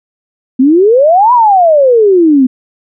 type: exponential two-way sweep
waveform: sine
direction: up then down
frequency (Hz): 248.8 to 1007 to 248.8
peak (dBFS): -3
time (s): 0.59-2.47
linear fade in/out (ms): 10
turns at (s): 1.33
effects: none